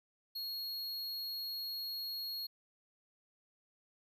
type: tone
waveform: square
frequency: 4305 Hz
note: C8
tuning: 49 cents sharp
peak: -39 dBFS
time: 0.35-2.47 s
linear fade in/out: 10 ms
effects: none